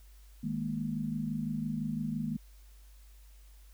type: chord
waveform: sine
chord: D# suspended fourth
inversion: none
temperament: just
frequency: 155.56 / 207.4 / 233.3 Hz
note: D#3 / G#3 / A#3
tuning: 0 / -2 / +2 cents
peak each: -37 / -36 / -35 dBFS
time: 0.43-2.37 s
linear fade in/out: 10 ms
effects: added 50 Hz sine -52 dBFS peak until 3.73 s + white hiss -65 dBFS RMS until 3.73 s